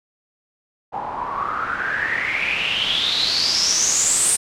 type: noise with low-pass filter sweep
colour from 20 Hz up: white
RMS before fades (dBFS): -21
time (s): 0.92-4.37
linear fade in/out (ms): 20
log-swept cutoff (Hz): 810 to 9100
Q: 9.2
effects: none